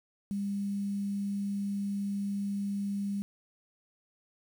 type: tone with quantisation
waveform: sine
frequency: 200.3 Hz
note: G3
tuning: 38 cents sharp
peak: -30 dBFS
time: 0.31-3.22 s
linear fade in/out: 0 ms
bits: 9
effects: none